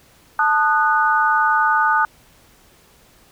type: chord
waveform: sine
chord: D# diminished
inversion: second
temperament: equal with one note detuned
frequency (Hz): 880 / 1230.9 / 1480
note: A5 / D#6 / F#6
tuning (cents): 0 / -19 / 0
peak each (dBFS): -18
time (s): 0.39-2.05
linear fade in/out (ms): 2
effects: pink hiss -52 dBFS RMS until 3.31 s